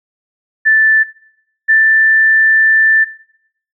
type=tone pair in turn; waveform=sine; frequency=1760 / 1769.8 Hz; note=A6 / A6; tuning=0 / +10 cents; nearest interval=unison; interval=10 cents; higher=second; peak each=-6 dBFS; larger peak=neither; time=0.65-1.04 / 1.68-3.05 s; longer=second; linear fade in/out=20 ms; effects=noise-tail reverb RT60 0.7 s tail -18 dB re dry